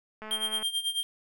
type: click train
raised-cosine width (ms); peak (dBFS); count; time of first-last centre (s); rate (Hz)
0.5; -27; 89; 0.22-0.627; 216
type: tone with tremolo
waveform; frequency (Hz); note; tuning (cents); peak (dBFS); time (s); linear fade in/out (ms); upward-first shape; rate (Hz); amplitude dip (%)
square; 3188; G7; +28; -26; 0.31-1.03; 0; sine; 9.2; 80
effects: none